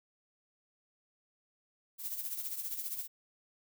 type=noise with tremolo; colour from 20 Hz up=violet; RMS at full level=-36 dBFS; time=1.98-3.08 s; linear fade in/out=50 ms; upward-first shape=triangle; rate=15 Hz; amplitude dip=70%; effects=none